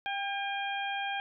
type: harmonic tone with a mistuned harmonic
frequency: 805 Hz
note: G5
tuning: 46 cents sharp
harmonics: 1 / 2 / 3 / 4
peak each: -34 / -37 / -39 / -40 dBFS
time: 0.06-1.2 s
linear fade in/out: 0 ms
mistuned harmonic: 1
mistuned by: -25 cents
effects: none